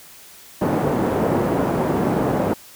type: band-pass noise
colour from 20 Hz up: pink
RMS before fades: -20 dBFS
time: 0.61-2.54 s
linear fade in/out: 10 ms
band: 170 to 730 Hz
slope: 12 dB/octave
effects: white hiss -44 dBFS RMS until 2.75 s